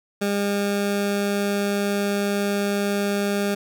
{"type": "tone", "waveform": "20% pulse", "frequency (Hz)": 202, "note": "G#3", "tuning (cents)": -48, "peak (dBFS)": -16, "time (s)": [0.21, 3.55], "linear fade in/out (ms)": 10, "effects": []}